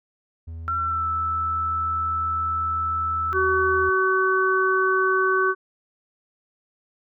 triangle tone, 82.1 Hz, E2, 6 cents flat, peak -30 dBFS, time 0.47-3.9 s, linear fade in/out 10 ms
sine tone with pitch glide, 1354 to 1316.2 Hz, E6 to E6, +46 to -3 cents, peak -22 dBFS, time 0.68-3.33 s, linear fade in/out 0 ms, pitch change -49 cents, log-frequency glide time 0.8-1.08 s
harmonic tone, 378 Hz, F#4, 37 cents sharp, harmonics 1 / 3 / 4, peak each -22 / -22 / -22 dBFS, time 3.32-5.55 s, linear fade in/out 50 ms
effects none

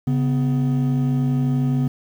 triangle tone pair together, 138.59 / 250.7 Hz, C#3 / B3, 0 / +26 cents, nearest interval minor seventh, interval 1026 cents, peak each -16 / -19 dBFS, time 0.07-1.88 s, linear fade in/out 5 ms, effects tanh soft clip ceiling -9 dBFS + 8-bit

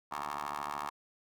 15% pulse ring-modulated tone, 73.3 Hz, D2, 3 cents flat, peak -27 dBFS, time 0.11-0.9 s, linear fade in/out 10 ms, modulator 1020 Hz, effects none

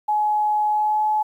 sine tone with pitch glide, 845 to 854.3 Hz, G#5 to G#5, +30 to +49 cents, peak -17 dBFS, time 0.08-1.23 s, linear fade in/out 10 ms, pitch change +19 cents, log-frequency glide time 0.69-1.04 s, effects 9-bit

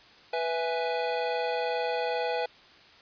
square chord, E major, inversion second, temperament equal, 493.9 / 659.3 / 830.6 Hz, B4 / E5 / G#5, 0 / 0 / 0 cents, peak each -31 / -34 / -33 dBFS, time 0.33-2.46 s, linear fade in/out 5 ms, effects white hiss -54 dBFS RMS until 3.01 s + resampled to 11025 Hz

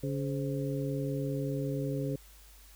harmonic tone with a mistuned harmonic, 140.7 Hz, C#3, 26 cents sharp, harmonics 1 / 2 / 3 / 4, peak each -33 / -36 / -38 / -39 dBFS, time 0.03-2.16 s, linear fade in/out 5 ms, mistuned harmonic 4, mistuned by -130 cents, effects added 50 Hz sine -54 dBFS peak until 2.75 s + white hiss -58 dBFS RMS until 2.75 s

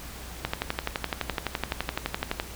click train, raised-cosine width 0.3 ms, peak -10 dBFS, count 24, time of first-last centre 0.45-2.399 s, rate 11.8 Hz, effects added 60 Hz sine -42 dBFS peak until 2.55 s + pink hiss -42 dBFS RMS until 2.55 s

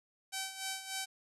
5% pulse tone with tremolo, 769 Hz, G5, 33 cents flat, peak -24 dBFS, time 0.32-1.06 s, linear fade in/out 20 ms, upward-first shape sine, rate 3.4 Hz, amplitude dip 70%, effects resampled to 32000 Hz

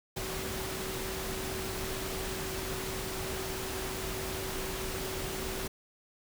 sine tone in noise, 379.4 Hz, F#4, 43 cents sharp, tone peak -40 dBFS, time 0.16-5.68 s, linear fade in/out 10 ms, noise pink, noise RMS -37 dBFS, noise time 0.16-5.68 s, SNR -6 dB, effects none

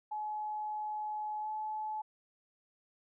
sine tone with pitch glide, 850 to 859.9 Hz, G#5 to A5, +40 to -40 cents, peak -35 dBFS, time 0.11-2.02 s, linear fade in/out 10 ms, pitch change +20 cents, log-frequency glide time 1.41-1.48 s, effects none

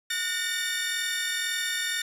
sawtooth tone cluster, 1457 / 1825 / 2278 / 3608 Hz, F#6 / A#6 / C#7 / A7, -27 / -37 / +47 / +43 cents, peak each -31 / -27 / -34 / -29 dBFS, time 0.1-2.02 s, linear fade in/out 5 ms, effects resampled to 32000 Hz

